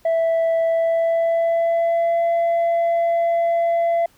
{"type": "tone with pitch glide", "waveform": "sine", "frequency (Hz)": [659.3, 677.1], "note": ["E5", "E5"], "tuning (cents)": [0, 46], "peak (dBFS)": -13, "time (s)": [0.05, 4.06], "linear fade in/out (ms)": 5, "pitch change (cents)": 46, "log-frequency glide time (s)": [0.65, 2.26], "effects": ["tanh soft clip ceiling -15 dBFS", "pink hiss -56 dBFS RMS until 4.17 s"]}